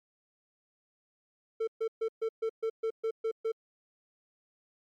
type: tone bursts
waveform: triangle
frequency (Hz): 447.5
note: A4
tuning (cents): +29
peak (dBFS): -26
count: 10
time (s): 1.6-3.52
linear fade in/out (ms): 10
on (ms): 75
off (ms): 130
effects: MP3 96 kbps